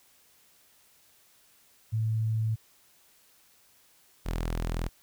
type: tone pair in turn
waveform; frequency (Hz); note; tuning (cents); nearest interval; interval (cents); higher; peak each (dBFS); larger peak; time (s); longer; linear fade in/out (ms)
sine / sawtooth; 110.7 / 41.47; A2 / E1; +11 / +11; octave + perfect fourth; 1700; first; -25; neither; 1.92-2.56 / 4.25-4.89; neither; 20
effects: white hiss -62 dBFS RMS until 5.02 s